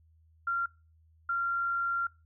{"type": "tone bursts at uneven times", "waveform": "sine", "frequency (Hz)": 1381, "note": "F6", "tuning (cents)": -20, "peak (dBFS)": -27, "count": 2, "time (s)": [[0.47, 0.66], [1.29, 2.07]], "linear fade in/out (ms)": 5, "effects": ["noise-tail reverb RT60 0.3 s tail -24 dB re dry", "added 80 Hz sine -60 dBFS peak until 2.25 s"]}